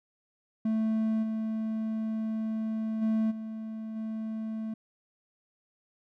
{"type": "tone with level steps", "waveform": "triangle", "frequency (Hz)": 220.3, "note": "A3", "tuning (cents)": 2, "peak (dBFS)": [-23, -27, -22, -33, -30], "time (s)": [0.65, 4.74], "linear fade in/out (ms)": 5, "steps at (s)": [1.22, 3.01, 3.3, 3.95], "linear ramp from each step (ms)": 20, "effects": []}